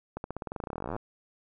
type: accelerating click train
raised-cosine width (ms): 1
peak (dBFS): -21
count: 28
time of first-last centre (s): 0.17-0.964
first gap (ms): 71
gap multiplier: 0.92
effects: none